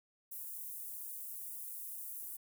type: high-pass noise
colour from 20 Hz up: pink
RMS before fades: -45 dBFS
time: 0.31-2.37 s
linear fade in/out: 10 ms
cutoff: 11000 Hz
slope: 24 dB/octave
effects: none